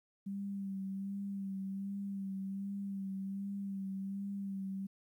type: tone with vibrato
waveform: sine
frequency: 196 Hz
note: G3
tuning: in tune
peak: -37 dBFS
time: 0.26-4.87 s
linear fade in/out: 10 ms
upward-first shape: sine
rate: 1.3 Hz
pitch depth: 30 cents each way
effects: 12-bit